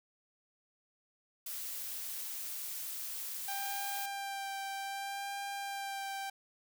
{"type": "noise", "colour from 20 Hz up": "blue", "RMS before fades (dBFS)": -41, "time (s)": [1.46, 4.06], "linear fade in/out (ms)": 5}
{"type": "tone with vibrato", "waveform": "sawtooth", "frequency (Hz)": 791, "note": "G5", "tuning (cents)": 15, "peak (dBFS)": -34, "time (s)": [3.48, 6.3], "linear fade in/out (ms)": 5, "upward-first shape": "sine", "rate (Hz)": 0.64, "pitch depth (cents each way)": 15}
{"effects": []}